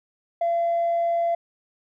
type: tone with tanh clipping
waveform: triangle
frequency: 681 Hz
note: F5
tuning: 44 cents flat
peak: -20 dBFS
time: 0.41-1.35 s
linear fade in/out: 5 ms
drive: 5 dB
effects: none